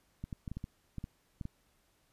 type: clicks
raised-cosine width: 5 ms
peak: -27 dBFS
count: 10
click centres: 0.24 / 0.328 / 0.478 / 0.516 / 0.57 / 0.641 / 0.983 / 1.041 / 1.412 / 1.454 s
effects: pink hiss -72 dBFS RMS until 2.12 s + resampled to 32000 Hz